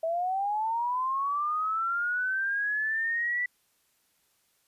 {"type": "linear sweep", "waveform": "sine", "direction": "up", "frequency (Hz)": [642, 1975.5], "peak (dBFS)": -26, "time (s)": [0.03, 3.46], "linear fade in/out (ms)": 5, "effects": ["white hiss -70 dBFS RMS until 4.67 s", "resampled to 32000 Hz"]}